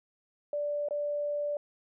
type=tone with dropouts; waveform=sine; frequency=585 Hz; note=D5; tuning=7 cents flat; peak=-29 dBFS; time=0.53-1.57 s; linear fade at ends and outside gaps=2 ms; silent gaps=0.886-0.908 s; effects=none

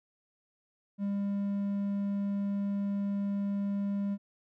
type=tone; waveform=triangle; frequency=200.4 Hz; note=G3; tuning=38 cents sharp; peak=-27 dBFS; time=0.98-4.18 s; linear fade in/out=50 ms; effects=none

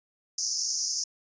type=band-pass noise; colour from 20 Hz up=pink; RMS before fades=-30 dBFS; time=0.38-1.04 s; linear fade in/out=5 ms; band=5000 to 6700 Hz; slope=96 dB/octave; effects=resampled to 16000 Hz

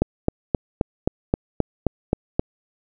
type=click train; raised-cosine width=2 ms; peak=-4 dBFS; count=10; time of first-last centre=0.02-2.395 s; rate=3.79 Hz; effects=none

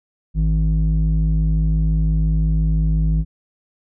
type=tone with low-pass filter; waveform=square; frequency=52.9 Hz; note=G#1; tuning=33 cents sharp; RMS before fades=-17 dBFS; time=0.34-3.25 s; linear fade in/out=50 ms; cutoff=160 Hz; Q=2.1; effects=none

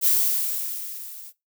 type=noise with level ramp; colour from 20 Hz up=violet; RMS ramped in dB=-17 to -42 dBFS; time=0.01-1.33 s; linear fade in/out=50 ms; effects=noise-tail reverb RT60 0.2 s tail -19 dB re dry

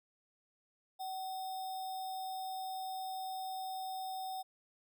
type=tone with sample-and-hold; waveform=sine; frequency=757 Hz; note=F#5; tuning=39 cents sharp; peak=-38 dBFS; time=0.99-4.43 s; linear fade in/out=20 ms; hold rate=4410 Hz; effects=none

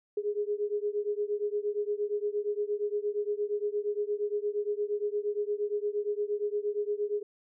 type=beating tone pair; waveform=sine; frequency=411 / 419.6 Hz; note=G#4 / G#4; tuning=-18 / +18 cents; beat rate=8.6 Hz; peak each=-31 / -32 dBFS; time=0.17-7.23 s; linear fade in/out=5 ms; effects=none

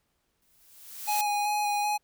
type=noise with exponential growth; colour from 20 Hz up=blue; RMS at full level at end=-30 dBFS; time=0.42-1.21 s; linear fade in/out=0 ms; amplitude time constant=170 ms
type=tone with vibrato; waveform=square; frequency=830 Hz; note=G#5; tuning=1 cent flat; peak=-26 dBFS; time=1.07-1.98 s; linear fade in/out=20 ms; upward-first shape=square; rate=2.6 Hz; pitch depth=12 cents each way
effects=pink hiss -75 dBFS RMS until 2.03 s

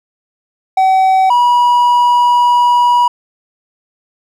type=tone pair in turn; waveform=triangle; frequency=760 / 969.8 Hz; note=F#5 / B5; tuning=+46 / -32 cents; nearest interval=major third; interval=422 cents; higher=second; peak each=-5 dBFS; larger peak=neither; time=0.77-1.3 / 1.3-3.08 s; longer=second; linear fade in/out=5 ms; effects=none

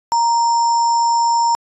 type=tone with sample-and-hold; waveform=sine; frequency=932.3 Hz; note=A#5; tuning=in tune; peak=-12 dBFS; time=0.12-1.55 s; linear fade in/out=0 ms; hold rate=6300 Hz; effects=resampled to 24000 Hz

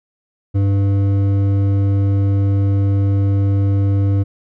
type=tone with hard clipping; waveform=sine; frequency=99 Hz; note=G2; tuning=18 cents sharp; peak=-14 dBFS; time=0.54-4.24 s; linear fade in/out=20 ms; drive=9 dB; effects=none

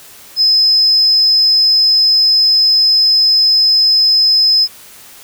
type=tone; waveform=sine; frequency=5100 Hz; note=D#8; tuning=42 cents sharp; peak=-7 dBFS; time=0.36-4.68 s; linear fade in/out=50 ms; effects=white hiss -38 dBFS RMS until 5.23 s

